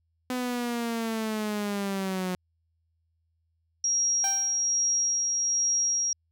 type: linear sweep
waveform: sawtooth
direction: down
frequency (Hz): 252.9 to 181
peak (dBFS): -24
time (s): 0.3-2.35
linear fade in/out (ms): 2
type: tone with tremolo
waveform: sine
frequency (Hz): 5640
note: F8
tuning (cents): +16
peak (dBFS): -22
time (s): 3.84-6.13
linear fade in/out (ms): 2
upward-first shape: sine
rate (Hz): 1.2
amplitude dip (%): 25
type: tone with exponential decay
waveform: sawtooth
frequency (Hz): 784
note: G5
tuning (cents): 0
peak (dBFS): -25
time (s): 4.24-4.75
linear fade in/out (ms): 1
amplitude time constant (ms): 110
effects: added 82 Hz sine -70 dBFS peak until 6.31 s